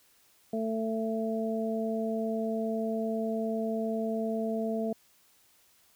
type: harmonic tone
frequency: 222.5 Hz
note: A3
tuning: 20 cents sharp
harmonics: 1 / 2 / 3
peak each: -31 / -34 / -34 dBFS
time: 0.53-4.93 s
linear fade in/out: 5 ms
effects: white hiss -64 dBFS RMS until 5.95 s